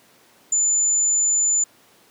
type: tone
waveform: sine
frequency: 7040 Hz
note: A8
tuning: in tune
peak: -16 dBFS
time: 0.52-1.64 s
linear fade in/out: 5 ms
effects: pink hiss -54 dBFS RMS until 2.1 s + high-pass 200 Hz 12 dB/octave